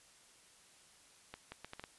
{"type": "accelerating click train", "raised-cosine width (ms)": 0.3, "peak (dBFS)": -29, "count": 6, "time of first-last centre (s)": [1.34, 1.839], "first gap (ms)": 180, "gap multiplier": 0.7, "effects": ["white hiss -63 dBFS RMS until 1.98 s", "resampled to 24000 Hz"]}